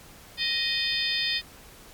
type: harmonic tone with a mistuned harmonic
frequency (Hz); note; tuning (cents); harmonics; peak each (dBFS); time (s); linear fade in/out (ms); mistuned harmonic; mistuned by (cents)
623; D#5; +2; 3 / 4 / 5 / 6 / 7 / 8; -32 / -32 / -34 / -29 / -32 / -31; 0.37-1.42; 50; 6; -73
effects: pink hiss -49 dBFS RMS until 1.93 s + MP3 96 kbps